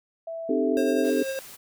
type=tone; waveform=sine; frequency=659.3 Hz; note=E5; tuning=in tune; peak=-31 dBFS; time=0.27-1.1 s; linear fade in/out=5 ms
type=chord; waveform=sine; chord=A half-diminished seventh; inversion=first; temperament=equal with one note detuned; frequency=261.6 / 305.6 / 392 / 440 Hz; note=C4 / Eb4 / G4 / A4; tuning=0 / -31 / 0 / 0 cents; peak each=-26 / -27 / -28 / -26 dBFS; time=0.49-1.23 s; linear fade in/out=5 ms
type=tone with tremolo; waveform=square; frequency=535 Hz; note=C5; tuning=38 cents sharp; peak=-27 dBFS; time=0.77-1.39 s; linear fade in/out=0 ms; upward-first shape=triangle; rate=10 Hz; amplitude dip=45%
type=noise; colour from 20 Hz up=white; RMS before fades=-44 dBFS; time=1.03-1.57 s; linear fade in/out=20 ms
effects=none